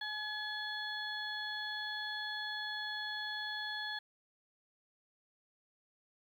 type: harmonic tone with a mistuned harmonic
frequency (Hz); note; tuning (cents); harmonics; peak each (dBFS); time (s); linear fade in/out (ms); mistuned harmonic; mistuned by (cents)
850; G#5; +40; 1 / 2 / 4 / 5; -46 / -40 / -43 / -46; 0.01-3.99; 5; 5; +20
effects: 11-bit